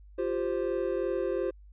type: chord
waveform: triangle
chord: F suspended second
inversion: none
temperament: equal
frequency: 349.2 / 392 / 523.3 Hz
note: F4 / G4 / C5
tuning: 0 / 0 / 0 cents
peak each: -30 dBFS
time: 0.18-1.51 s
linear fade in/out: 10 ms
effects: added 50 Hz sine -49 dBFS peak until 1.72 s + resampled to 8000 Hz